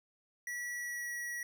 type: tone with pitch glide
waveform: square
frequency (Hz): 1940 to 1924.4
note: B6 to B6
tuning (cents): -31 to -45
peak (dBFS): -38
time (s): 0.47-1.43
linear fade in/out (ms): 2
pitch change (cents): -14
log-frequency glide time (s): 0.74-1.13
effects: none